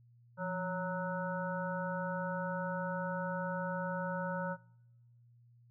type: harmonic tone with a mistuned harmonic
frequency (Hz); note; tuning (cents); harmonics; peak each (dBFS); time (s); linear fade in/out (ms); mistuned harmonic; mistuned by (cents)
185; F#3; 0; 1 / 3 / 5 / 7 / 8; -39 / -39 / -42 / -45 / -43; 0.37-4.57; 50; 1; -120
effects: noise-tail reverb RT60 1.0 s tail -25 dB re dry + added 119 Hz sine -60 dBFS peak until 5.7 s